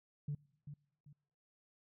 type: tone with echo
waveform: sine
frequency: 145.4 Hz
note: D3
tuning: 17 cents flat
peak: -35 dBFS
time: 0.28-0.35 s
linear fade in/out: 5 ms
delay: 390 ms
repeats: 2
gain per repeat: -10 dB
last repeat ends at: 1.13 s
effects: noise-tail reverb RT60 1.0 s tail -26 dB re dry + tanh soft clip ceiling -32 dBFS